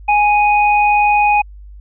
sine tone pair together, 830.6 / 2489 Hz, G#5 / D#7, 0 / 0 cents, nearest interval octave + perfect fifth, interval 1900 cents, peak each -10 / -16 dBFS, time 0.08-1.42 s, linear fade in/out 10 ms, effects added 50 Hz sine -33 dBFS peak until 1.8 s

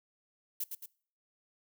violet noise with echo, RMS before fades -35 dBFS, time 0.6-0.64 s, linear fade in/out 5 ms, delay 110 ms, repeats 2, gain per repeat -5 dB, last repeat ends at 0.86 s, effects noise-tail reverb RT60 0.5 s tail -23 dB re dry

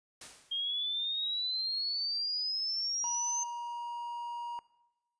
white noise with exponential decay, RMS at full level -44 dBFS, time 0.21-0.77 s, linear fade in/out 5 ms, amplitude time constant 120 ms
sine exponential sweep, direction up, 3215 to 6272 Hz, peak -31 dBFS, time 0.51-3.44 s, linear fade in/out 10 ms
triangle tone, 950 Hz, A#5, 33 cents sharp, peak -34 dBFS, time 3.04-4.59 s, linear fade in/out 0 ms
effects noise-tail reverb RT60 1.0 s tail -20 dB re dry + resampled to 22050 Hz

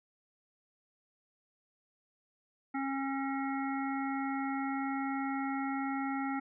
harmonic tone, 272.1 Hz, C#4, 32 cents flat, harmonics 1 / 3 / 5 / 7 / 8, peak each -34 / -38 / -41 / -45 / -46 dBFS, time 2.74-6.4 s, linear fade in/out 10 ms, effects none

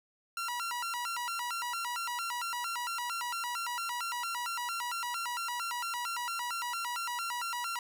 sawtooth tone with vibrato, 1152 Hz, D6, 34 cents flat, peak -30 dBFS, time 0.37-7.79 s, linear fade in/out 2 ms, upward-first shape square, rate 4.4 Hz, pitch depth 300 cents each way, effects none

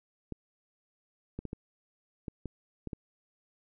clicks, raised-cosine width 3 ms, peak -24 dBFS, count 8, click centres 0.323 / 1.39 / 1.453 / 1.531 / 2.282 / 2.457 / 2.873 / 2.932 s, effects none

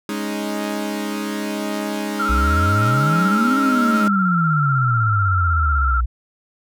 sawtooth chord, Ab suspended fourth, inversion none, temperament equal, 207.7 / 277.2 / 311.1 Hz, Ab3 / Db4 / Eb4, 0 / 0 / 0 cents, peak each -21 / -26 / -23 dBFS, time 0.09-4.08 s, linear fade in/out 2 ms
sine tone with vibrato, 1355 Hz, E6, 47 cents sharp, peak -18 dBFS, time 2.19-6.01 s, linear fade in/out 10 ms, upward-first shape square, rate 16 Hz, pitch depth 41 cents each way
sine exponential two-way sweep, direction up then down, 58.27 to 280 to 58.27 Hz, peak -16 dBFS, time 2.29-6.06 s, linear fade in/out 10 ms, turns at 3.59 s
effects none

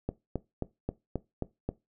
click train, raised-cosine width 2 ms, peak -17 dBFS, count 7, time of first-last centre 0.09-1.69 s, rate 3.75 Hz, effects noise-tail reverb RT60 0.2 s tail -18 dB re dry

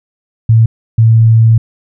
sine tone pair in turn, 112.9 / 112.9 Hz, A2 / A2, +45 / +45 cents, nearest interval unison, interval 0 cents, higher neither, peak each -3 dBFS, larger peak neither, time 0.49-0.66 / 0.98-1.58 s, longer second, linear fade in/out 5 ms, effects none

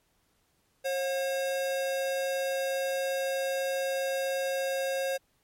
square tone pair together, 538.4 / 721 Hz, C5 / F#5, +49 / -45 cents, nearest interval perfect fourth, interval 506 cents, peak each -29 / -39 dBFS, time 0.84-5.18 s, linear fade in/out 20 ms, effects pink hiss -71 dBFS RMS until 5.43 s + MP3 64 kbps

